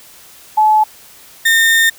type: tone pair in turn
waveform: sine / 35% pulse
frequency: 860 / 1822.3 Hz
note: A5 / A#6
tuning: -40 / -40 cents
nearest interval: octave + minor second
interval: 1300 cents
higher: second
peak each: -7 dBFS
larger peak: neither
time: 0.57-0.84 / 1.45-1.9 s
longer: second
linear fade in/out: 10 ms
effects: white hiss -41 dBFS RMS until 1.98 s